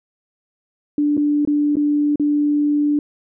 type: tone with dropouts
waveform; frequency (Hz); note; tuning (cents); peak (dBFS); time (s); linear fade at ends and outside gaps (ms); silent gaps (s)
sine; 293.7; D4; 0; -14; 0.98-2.99; 2; 1.169-1.176 / 1.451-1.474 / 1.756-1.768 / 2.158-2.197
effects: none